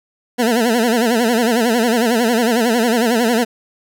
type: tone with vibrato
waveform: 20% pulse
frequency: 233.1 Hz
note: A#3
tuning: in tune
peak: -8 dBFS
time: 0.38-3.45 s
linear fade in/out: 20 ms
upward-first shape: sine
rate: 11 Hz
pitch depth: 120 cents each way
effects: none